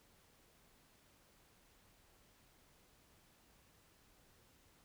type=silence; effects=pink hiss -69 dBFS RMS until 4.84 s